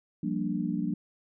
sine chord, G minor seventh, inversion third, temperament equal, 174.61 / 196 / 233.1 / 293.7 Hz, F3 / G3 / Bb3 / D4, 0 / 0 / 0 / 0 cents, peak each -33 dBFS, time 0.23-0.94 s, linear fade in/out 5 ms, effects none

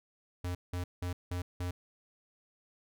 square tone bursts, 89 Hz, F2, 33 cents sharp, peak -34 dBFS, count 5, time 0.44-1.71 s, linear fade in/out 5 ms, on 110 ms, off 180 ms, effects none

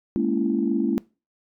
sine chord, A# half-diminished seventh, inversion third, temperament just, 209.8 / 233.1 / 279.7 / 335.6 Hz, G#3 / A#3 / C#4 / E4, +18 / 0 / +16 / +31 cents, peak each -25 dBFS, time 0.16-0.98 s, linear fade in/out 0 ms, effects noise-tail reverb RT60 0.3 s tail -22 dB re dry + tanh soft clip ceiling -9 dBFS

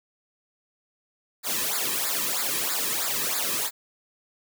white noise with flanger, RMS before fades -27 dBFS, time 1.43-3.71 s, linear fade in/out 50 ms, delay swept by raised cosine 0.33 to 1.43 ms, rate 3.1 Hz, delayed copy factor -1, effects none

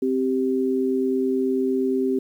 sine tone pair together, 261.6 / 390.5 Hz, C4 / G4, 0 / -7 cents, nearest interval perfect fifth, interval 693 cents, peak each -22 dBFS, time 0.02-2.19 s, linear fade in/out 5 ms, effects 9-bit

